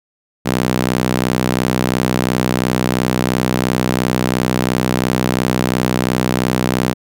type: tone with high-pass filter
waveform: sawtooth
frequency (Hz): 62.9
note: B1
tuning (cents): +32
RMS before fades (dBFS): -17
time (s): 0.45-6.94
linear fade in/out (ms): 20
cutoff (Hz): 180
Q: 1.1
effects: none